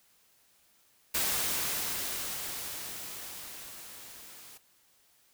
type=noise with level ramp; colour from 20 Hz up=white; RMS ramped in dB=-29 to -51 dBFS; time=1.14-4.58 s; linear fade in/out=10 ms; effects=white hiss -66 dBFS RMS until 5.33 s